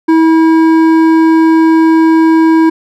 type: tone with hard clipping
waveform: sine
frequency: 323.4 Hz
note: E4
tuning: 33 cents flat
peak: -6 dBFS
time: 0.08-2.7 s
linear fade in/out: 10 ms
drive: 10 dB
effects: none